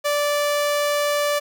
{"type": "tone", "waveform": "sawtooth", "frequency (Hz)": 584, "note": "D5", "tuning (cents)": -10, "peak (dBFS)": -15, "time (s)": [0.04, 1.4], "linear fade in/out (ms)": 20, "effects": ["9-bit"]}